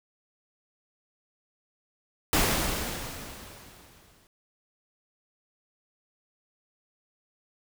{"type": "noise with exponential decay", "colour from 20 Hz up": "pink", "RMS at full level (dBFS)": -22, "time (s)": [2.33, 4.27], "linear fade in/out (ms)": 1, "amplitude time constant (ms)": 420, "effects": []}